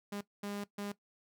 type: tone bursts at uneven times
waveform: sawtooth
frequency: 203.3 Hz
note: G#3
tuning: 37 cents flat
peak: -34 dBFS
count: 3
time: 0.12-0.21 / 0.43-0.64 / 0.78-0.92 s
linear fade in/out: 5 ms
effects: noise-tail reverb RT60 0.1 s tail -17 dB re dry